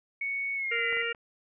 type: tone with pitch glide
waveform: sine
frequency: 2221 to 2025 Hz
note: C#7 to B6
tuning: +3 to +43 cents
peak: -29 dBFS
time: 0.21-1.02 s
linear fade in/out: 5 ms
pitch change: -160 cents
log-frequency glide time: 0.55-0.86 s
type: harmonic tone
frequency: 466.2 Hz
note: A#4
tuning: in tune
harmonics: 1 / 3 / 4 / 5 / 6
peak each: -35 / -35 / -35 / -35 / -35 dBFS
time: 0.71-1.13 s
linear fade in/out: 10 ms
type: clicks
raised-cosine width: 0.5 ms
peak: -37 / -28 / -30 / -36 / -36 dBFS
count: 5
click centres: 0.791 / 0.927 / 0.97 / 1.026 / 1.148 s
effects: none